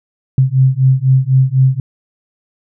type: beating tone pair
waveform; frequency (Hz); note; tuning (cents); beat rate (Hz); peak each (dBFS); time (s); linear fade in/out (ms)
sine; 129.7 / 133.7; C3 / C3; -15 / +38; 4; -11; 0.38-1.8; 2
effects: none